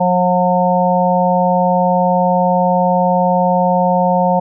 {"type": "harmonic tone", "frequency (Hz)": 180, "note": "F#3", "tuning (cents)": -47, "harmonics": [1, 3, 4, 5], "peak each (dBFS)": [-16, -16, -16, -16], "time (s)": [0, 4.4], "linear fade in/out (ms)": 10, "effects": []}